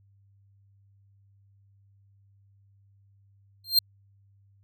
45% pulse tone with exponential growth, 4186 Hz, C8, in tune, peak -13 dBFS, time 3.64-3.79 s, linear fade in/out 5 ms, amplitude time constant 32 ms, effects added 99 Hz sine -58 dBFS peak until 4.63 s

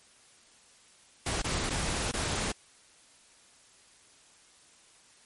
pink noise with dropouts, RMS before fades -31 dBFS, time 1.26-2.52 s, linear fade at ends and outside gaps 5 ms, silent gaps 1.419-1.442 / 1.697-1.704 / 2.115-2.137 s, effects white hiss -59 dBFS RMS until 5.25 s + MP3 48 kbps

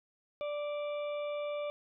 harmonic tone with a mistuned harmonic, 587.3 Hz, D5, in tune, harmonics 1 / 2 / 4 / 5 / 6, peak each -34 / -46 / -48 / -58 / -53 dBFS, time 0.41-1.7 s, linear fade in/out 0 ms, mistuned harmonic 5, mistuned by -28 cents, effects none

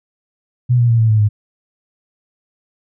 sine tone with pitch steps, 123.47 / 119.54 / 115.74 / 112.05 / 108.48 / 105.03 Hz, B2 / A#2 / A#2 / A2 / A2 / G#2, 0 / +44 / -12 / +32 / -24 / +20 cents, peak -9 dBFS, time 0.69-1.29 s, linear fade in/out 20 ms, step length 100 ms, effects none

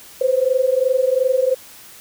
sine tone pair together, 506 / 528.8 Hz, B4 / C5, +42 / +18 cents, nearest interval minor second, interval 76 cents, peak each -17 dBFS, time 0.21-1.55 s, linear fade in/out 5 ms, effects white hiss -42 dBFS RMS until 2 s

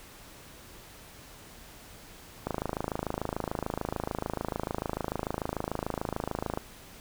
click train, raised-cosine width 1 ms, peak -16 dBFS, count 111, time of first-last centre 2.47-6.574 s, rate 26.8 Hz, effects pink hiss -50 dBFS RMS until 7 s

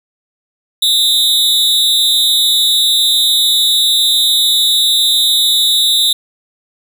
45% pulse tone with amplitude modulation, 3724 Hz, A#7, 2 cents flat, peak -5 dBFS, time 0.82-6.13 s, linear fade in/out 5 ms, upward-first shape sine, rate 247 Hz, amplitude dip 100%, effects none

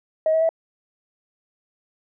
sine tone with pitch steps, 632 / 642.7 / 653.5 Hz, D#5 / E5 / E5, +27 / -44 / -15 cents, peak -15 dBFS, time 0.26-0.491 s, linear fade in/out 2 ms, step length 77 ms, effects tanh soft clip ceiling -11 dBFS

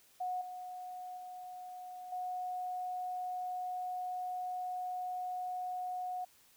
sine tone with level steps, 730 Hz, F#5, 24 cents flat, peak -34 / -42 / -44 / -36 dBFS, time 0.2-6.25 s, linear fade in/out 10 ms, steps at 0.41 / 1.17 / 2.12 s, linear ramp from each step 5 ms, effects white hiss -65 dBFS RMS until 6.56 s

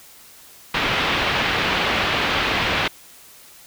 white low-pass noise, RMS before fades -21 dBFS, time 0.74-2.88 s, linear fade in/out 5 ms, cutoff 3300 Hz, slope 24 dB/octave, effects white hiss -46 dBFS RMS until 3.66 s

